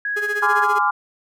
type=tone; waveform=sine; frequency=1661.2 Hz; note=G#6; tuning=in tune; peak=-21 dBFS; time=0.05-0.64 s; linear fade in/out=2 ms
type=tone with tremolo; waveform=45% pulse; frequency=415.3 Hz; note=G#4; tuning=in tune; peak=-24 dBFS; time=0.16-0.79 s; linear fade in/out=10 ms; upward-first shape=sine; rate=15 Hz; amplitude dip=80%
type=chord; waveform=sine; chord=D half-diminished seventh; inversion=second; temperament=equal with one note detuned; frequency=830.6 / 1023.2 / 1174.7 / 1396.9 Hz; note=Ab5 / C6 / D6 / F6; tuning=0 / -39 / 0 / 0 cents; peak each=-21 dBFS; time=0.42-0.91 s; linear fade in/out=10 ms
effects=none